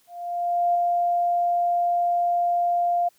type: tone with ADSR envelope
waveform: sine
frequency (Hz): 698.5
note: F5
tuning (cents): 0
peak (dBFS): -17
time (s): 0.07-3.09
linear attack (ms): 680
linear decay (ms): 3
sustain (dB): -2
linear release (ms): 12
effects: white hiss -62 dBFS RMS until 3.18 s